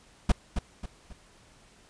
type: noise with echo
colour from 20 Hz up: brown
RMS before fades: -19 dBFS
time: 0.29-0.32 s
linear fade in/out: 5 ms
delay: 270 ms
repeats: 3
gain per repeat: -8 dB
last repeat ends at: 1.13 s
effects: pink hiss -58 dBFS RMS until 1.89 s + resampled to 22050 Hz